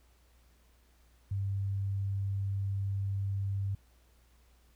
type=tone; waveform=sine; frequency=98.5 Hz; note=G2; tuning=9 cents sharp; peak=-30 dBFS; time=1.31-3.75 s; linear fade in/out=5 ms; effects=added 60 Hz sine -62 dBFS peak until 4.75 s + pink hiss -69 dBFS RMS until 4.75 s